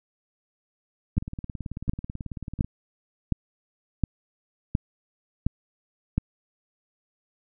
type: two click trains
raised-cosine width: 5 ms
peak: -21 / -9 dBFS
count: 28 / 8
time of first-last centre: 1.17-2.645 / 1.18-6.18 s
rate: 18.3 / 1.4 Hz
effects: none